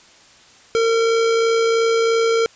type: tone with amplitude modulation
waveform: square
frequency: 456.2 Hz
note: A#4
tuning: 37 cents flat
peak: -14 dBFS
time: 0.75-2.46 s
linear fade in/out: 0 ms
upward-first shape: sine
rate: 63 Hz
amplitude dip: 25%
effects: white hiss -48 dBFS RMS until 2.55 s + resampled to 16000 Hz